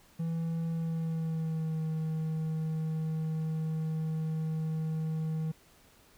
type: tone with pitch glide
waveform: triangle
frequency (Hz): 164.81 to 158.46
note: E3 to D#3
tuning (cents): 0 to +32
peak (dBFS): -28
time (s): 0.19-5.52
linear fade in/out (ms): 10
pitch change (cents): -68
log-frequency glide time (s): 0.7-1.81
effects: pink hiss -61 dBFS RMS until 6.17 s